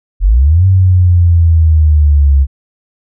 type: linear two-way sweep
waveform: sine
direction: up then down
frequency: 41.2 to 95.6 to 67.5 Hz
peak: -4 dBFS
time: 0.2-2.47 s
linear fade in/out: 50 ms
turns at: 0.66 s
effects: none